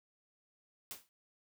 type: noise with exponential decay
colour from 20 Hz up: white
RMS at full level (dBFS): -41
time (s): 0.91-1.09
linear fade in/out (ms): 0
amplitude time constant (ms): 37
effects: none